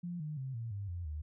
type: tone with pitch steps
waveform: sine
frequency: 174.61 / 152.01 / 132.33 / 115.2 / 100.29 / 87.31 / 76 Hz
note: F3 / D#3 / C3 / A#2 / G2 / F2 / D#2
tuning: 0 / -40 / +20 / -20 / +40 / 0 / -40 cents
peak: -37 dBFS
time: 0.03-1.22 s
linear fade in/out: 10 ms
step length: 170 ms
effects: none